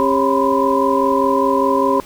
sine tone cluster, 270.6 / 398.8 / 547 / 979 / 1024 Hz, C#4 / G4 / C#5 / B5 / C6, -42 / +30 / -23 / -15 / -38 cents, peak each -19 dBFS, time 0-2 s, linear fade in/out 0 ms, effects pink hiss -40 dBFS RMS until 2.05 s

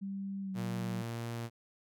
sine tone with pitch glide, 196 to 183.93 Hz, G3 to F#3, 0 to -10 cents, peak -36 dBFS, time 0.01-1.03 s, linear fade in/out 20 ms, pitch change -110 cents, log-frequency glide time 0.42-0.63 s
sawtooth tone with vibrato, 116.54 Hz, A#2, in tune, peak -33 dBFS, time 0.54-1.5 s, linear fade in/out 50 ms, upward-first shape triangle, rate 1.6 Hz, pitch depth 10 cents each way
effects none

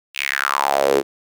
sawtooth tone with high-pass filter sweep, 69.3 Hz, C#2, in tune, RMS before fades -19 dBFS, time 0.14-1.03 s, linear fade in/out 50 ms, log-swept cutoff 2800 to 360 Hz, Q 5, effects none

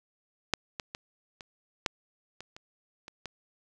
clicks, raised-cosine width 0.2 ms, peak -7 / -17 / -20 / -26 / -9 / -25 / -28 / -26 / -21 dBFS, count 9, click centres 0.537 / 0.798 / 0.949 / 1.408 / 1.862 / 2.406 / 2.565 / 3.081 / 3.257 s, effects none

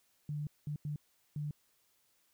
sine tone bursts at uneven times, 148.3 Hz, D3, 17 cents sharp, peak -35 dBFS, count 4, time 0.29-0.47 / 0.67-0.76 / 0.85-0.96 / 1.36-1.51 s, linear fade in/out 2 ms, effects white hiss -73 dBFS RMS until 2.33 s

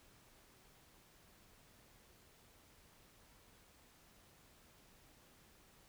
silence, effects pink hiss -66 dBFS RMS until 5.88 s

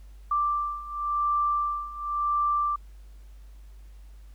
sine beating tone pair, 1176 / 1176.93 Hz, D6 / D6, +2 / +3 cents, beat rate 0.93 Hz, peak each -29 / -26 dBFS, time 0.31-2.76 s, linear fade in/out 5 ms, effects added 50 Hz sine -44 dBFS peak until 4.34 s + pink hiss -64 dBFS RMS until 4.34 s

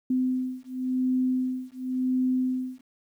sine beating tone pair, 255.5 / 256.43 Hz, C4 / C4, -41 / -35 cents, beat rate 0.93 Hz, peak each -27 dBFS, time 0.1-2.81 s, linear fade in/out 5 ms, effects 10-bit

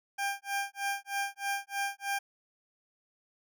20% pulse tone with tremolo, 797 Hz, G5, 28 cents sharp, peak -24 dBFS, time 0.18-2.19 s, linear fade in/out 10 ms, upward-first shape sine, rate 3.2 Hz, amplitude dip 100%, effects none

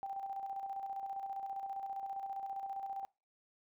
sine tone with tremolo, 784 Hz, G5, in tune, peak -37 dBFS, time 0.03-3.05 s, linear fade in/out 0 ms, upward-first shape square, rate 15 Hz, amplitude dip 45%, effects noise-tail reverb RT60 0.3 s tail -25 dB re dry

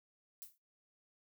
violet noise with exponential decay, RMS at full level -45 dBFS, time 0.42-0.58 s, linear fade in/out 0 ms, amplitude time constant 34 ms, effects noise-tail reverb RT60 0.2 s tail -21 dB re dry

